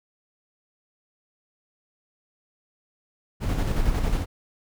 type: noise with tremolo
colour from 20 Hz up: brown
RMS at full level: -22 dBFS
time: 3.4-4.26 s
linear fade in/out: 50 ms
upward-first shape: square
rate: 11 Hz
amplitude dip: 35%
effects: none